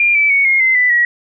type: tone with pitch steps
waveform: sine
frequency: 2400 / 2312 / 2226 / 2144 / 2065 / 1989.2 / 1915.9 Hz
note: D7 / D7 / C#7 / C7 / C7 / B6 / A#6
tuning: +37 / -28 / +7 / +42 / -23 / +12 / +47 cents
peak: -9 dBFS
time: 0-1.05 s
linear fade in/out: 2 ms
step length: 150 ms
effects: none